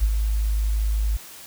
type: tone with ADSR envelope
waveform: sine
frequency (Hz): 52.8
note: G#1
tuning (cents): +29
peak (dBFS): -14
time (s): 0-1.17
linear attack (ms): 31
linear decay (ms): 54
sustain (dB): -5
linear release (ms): 7
effects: white hiss -42 dBFS RMS until 1.46 s